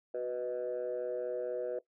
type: chord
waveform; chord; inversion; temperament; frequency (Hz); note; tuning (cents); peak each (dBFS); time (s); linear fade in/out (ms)
sine; B major; second; equal; 370 / 493.9 / 622.3; F#4 / B4 / D#5; 0 / 0 / 0; -38 / -34 / -38; 0.14-1.79; 5
effects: noise-tail reverb RT60 0.1 s tail -17 dB re dry + tanh soft clip ceiling -28 dBFS